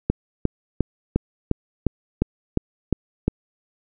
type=click train; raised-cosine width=3 ms; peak=-5 dBFS; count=10; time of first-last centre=0.1-3.28 s; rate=2.83 Hz; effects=none